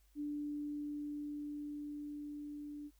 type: tone with level ramp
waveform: sine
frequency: 293.7 Hz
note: D4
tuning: in tune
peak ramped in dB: -37 to -44 dBFS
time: 0.15-2.91 s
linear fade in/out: 50 ms
effects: added 50 Hz sine -66 dBFS peak until 2.99 s + white hiss -75 dBFS RMS until 2.99 s